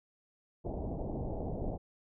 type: low-pass noise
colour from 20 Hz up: pink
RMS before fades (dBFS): -37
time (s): 0.64-1.78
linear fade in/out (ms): 20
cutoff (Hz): 770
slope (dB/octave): 48
effects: none